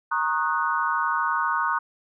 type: chord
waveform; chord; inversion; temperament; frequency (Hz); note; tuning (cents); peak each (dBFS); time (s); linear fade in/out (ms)
sine; D# minor seventh; second; equal with one note detuned; 932.3 / 1092.2 / 1244.5 / 1480; A#5 / C#6 / D#6 / F#6; 0 / -26 / 0 / 0; -27; 0.11-1.79; 10
effects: none